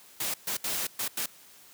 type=noise bursts at uneven times; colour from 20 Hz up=white; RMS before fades=-31 dBFS; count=5; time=0.2-0.34 / 0.47-0.57 / 0.64-0.87 / 0.99-1.08 / 1.17-1.26 s; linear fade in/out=5 ms; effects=white hiss -54 dBFS RMS until 1.73 s + high-pass 100 Hz 12 dB/octave